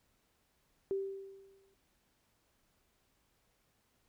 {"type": "tone with exponential decay", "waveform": "sine", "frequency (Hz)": 390, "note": "G4", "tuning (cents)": -9, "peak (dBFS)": -30, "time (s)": [0.91, 1.74], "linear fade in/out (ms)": 0, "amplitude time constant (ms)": 180, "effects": ["pink hiss -75 dBFS RMS until 4.08 s"]}